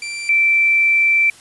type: tone pair in turn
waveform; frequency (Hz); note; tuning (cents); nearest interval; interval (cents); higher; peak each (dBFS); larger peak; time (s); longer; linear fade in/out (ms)
sawtooth / sine; 2349 / 2337; D7 / D7; 0 / -9; unison; 9; first; -21 / -11; second; 0.02-0.29 / 0.29-1.3; second; 2
effects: white hiss -44 dBFS RMS until 1.4 s + resampled to 24000 Hz